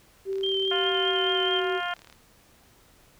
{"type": "tone with pitch glide", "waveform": "sine", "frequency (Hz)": [387.5, 374.1], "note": ["G4", "F#4"], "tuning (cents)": [-20, 19], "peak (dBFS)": -26, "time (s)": [0.25, 1.81], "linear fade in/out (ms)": 50, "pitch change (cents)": -61, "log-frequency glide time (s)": [0.58, 1.54]}
{"type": "click train", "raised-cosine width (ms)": 0.2, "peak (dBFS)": -31, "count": 68, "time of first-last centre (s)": [0.33, 2.126], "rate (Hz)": 37.3}
{"type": "tone with vibrato", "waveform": "sine", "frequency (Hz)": 3141, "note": "G7", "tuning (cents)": 3, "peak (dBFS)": -26, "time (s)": [0.43, 1.6], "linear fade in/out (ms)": 5, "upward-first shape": "triangle", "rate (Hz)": 4.8, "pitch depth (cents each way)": 30}
{"type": "harmonic tone", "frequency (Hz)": 352.3, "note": "F4", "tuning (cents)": 15, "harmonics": [2, 3, 4, 5, 6, 7, 8, 9], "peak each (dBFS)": [-32, -36, -32, -37, -42, -43, -42, -37], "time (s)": [0.71, 1.94], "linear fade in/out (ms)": 5}
{"effects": ["pink hiss -58 dBFS RMS until 3.19 s"]}